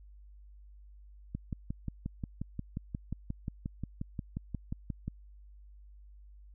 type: click train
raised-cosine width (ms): 5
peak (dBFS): -23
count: 22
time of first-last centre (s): 1.35-5.08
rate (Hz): 5.63
effects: added 50 Hz sine -51 dBFS peak until 6.54 s